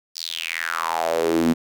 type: tone with high-pass filter sweep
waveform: sawtooth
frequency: 82.7 Hz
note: E2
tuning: 6 cents sharp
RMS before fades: -23 dBFS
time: 0.15-1.54 s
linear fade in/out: 20 ms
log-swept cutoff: 5100 to 220 Hz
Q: 5.5
effects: none